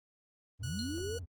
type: tone with vibrato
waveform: triangle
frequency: 87.2 Hz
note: F2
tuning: 2 cents flat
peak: -38 dBFS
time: 0.59-1.26 s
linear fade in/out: 20 ms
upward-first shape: square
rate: 15 Hz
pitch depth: 130 cents each way
type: linear sweep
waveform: sine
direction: up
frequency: 98 to 480.7 Hz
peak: -36 dBFS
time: 0.62-1.18 s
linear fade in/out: 5 ms
type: tone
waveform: 10% pulse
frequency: 1466 Hz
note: F#6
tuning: 16 cents flat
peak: -35 dBFS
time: 0.63-1.19 s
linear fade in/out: 5 ms
type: tone with exponential decay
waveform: sine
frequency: 4222 Hz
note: C8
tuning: 15 cents sharp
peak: -35 dBFS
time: 0.79-0.97 s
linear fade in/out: 1 ms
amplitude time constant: 39 ms
effects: Opus 24 kbps